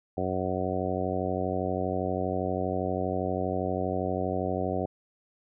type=harmonic tone; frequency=92.5 Hz; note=F#2; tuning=in tune; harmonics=1 / 2 / 3 / 4 / 5 / 6 / 7 / 8; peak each=-35 / -35 / -35 / -35 / -35 / -35 / -35 / -35 dBFS; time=0.17-4.86 s; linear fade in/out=5 ms; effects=none